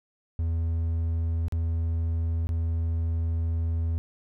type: tone with dropouts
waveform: triangle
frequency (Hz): 82.41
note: E2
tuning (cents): 0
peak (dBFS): -22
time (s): 0.39-3.98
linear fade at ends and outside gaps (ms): 0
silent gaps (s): 1.483-1.523 / 2.47-2.491
effects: none